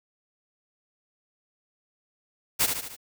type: noise with echo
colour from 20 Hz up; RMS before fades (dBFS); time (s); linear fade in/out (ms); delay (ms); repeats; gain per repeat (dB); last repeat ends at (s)
white; -22; 2.59-2.67; 20; 74; 4; -5; 2.966
effects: none